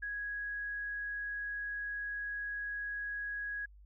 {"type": "tone", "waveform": "sine", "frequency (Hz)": 1661.2, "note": "G#6", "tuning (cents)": 0, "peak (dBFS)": -36, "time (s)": [0.02, 3.66], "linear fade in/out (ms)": 10, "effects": ["added 50 Hz sine -54 dBFS peak until 3.85 s"]}